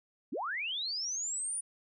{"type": "linear sweep", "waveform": "sine", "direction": "up", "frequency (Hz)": [180, 9670], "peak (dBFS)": -33, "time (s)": [0.32, 1.61], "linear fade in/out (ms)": 10, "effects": []}